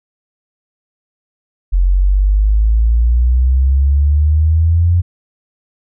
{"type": "exponential sweep", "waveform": "sine", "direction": "up", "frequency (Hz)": [44.02, 88.6], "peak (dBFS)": -8, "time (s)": [1.72, 5.02], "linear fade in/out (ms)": 20, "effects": []}